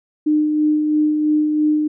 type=tone with tremolo; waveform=sine; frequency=303.5 Hz; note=D#4; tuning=43 cents flat; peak=-12 dBFS; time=0.26-1.88 s; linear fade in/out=10 ms; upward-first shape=sine; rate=3 Hz; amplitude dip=35%; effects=none